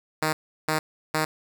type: tone bursts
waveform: 5% pulse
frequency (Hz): 156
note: D#3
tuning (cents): +5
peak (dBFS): -11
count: 3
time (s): 0.22-1.25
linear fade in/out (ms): 5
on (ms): 110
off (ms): 350
effects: none